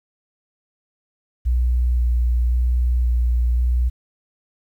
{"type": "tone with vibrato", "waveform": "sine", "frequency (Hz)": 60.6, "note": "B1", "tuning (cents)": -32, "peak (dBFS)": -15, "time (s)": [1.45, 3.9], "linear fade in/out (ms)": 20, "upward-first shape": "square", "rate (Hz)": 0.94, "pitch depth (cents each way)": 13, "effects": ["9-bit"]}